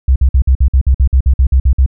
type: tone bursts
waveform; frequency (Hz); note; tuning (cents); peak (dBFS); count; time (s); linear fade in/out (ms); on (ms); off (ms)
sine; 65.41; C2; 0; -5; 14; 0.08-1.862; 5; 79; 52
effects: none